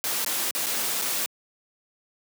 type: noise with dropouts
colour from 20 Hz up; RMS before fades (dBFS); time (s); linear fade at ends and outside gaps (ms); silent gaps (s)
white; -27; 0.04-1.26; 0; 0.247-0.262 / 0.509-0.55 / 0.661-0.667 / 1.015-1.02
effects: high-pass 200 Hz 12 dB/octave